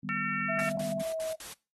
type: chord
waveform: sine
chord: Eb augmented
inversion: none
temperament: equal with one note detuned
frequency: 153.24 / 196 / 246.9 Hz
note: Eb3 / G3 / B3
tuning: -26 / 0 / 0 cents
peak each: -41 / -38 / -40 dBFS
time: 0.03-1.02 s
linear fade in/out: 5 ms
type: harmonic tone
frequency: 452.1 Hz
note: A4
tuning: 47 cents sharp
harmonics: 3 / 4 / 5 / 6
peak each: -34 / -35 / -37 / -40 dBFS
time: 0.09-0.69 s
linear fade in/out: 0 ms
type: tone with pitch glide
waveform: sine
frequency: 660 to 639.7 Hz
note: E5 to D#5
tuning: +2 to +48 cents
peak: -31 dBFS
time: 0.48-1.36 s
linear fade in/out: 20 ms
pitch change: -54 cents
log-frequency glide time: 0.95-1.22 s
type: noise bursts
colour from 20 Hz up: white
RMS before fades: -43 dBFS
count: 5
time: 0.59-1.532 s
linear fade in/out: 0 ms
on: 130 ms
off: 73 ms
effects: noise-tail reverb RT60 0.3 s tail -22 dB re dry + AAC 32 kbps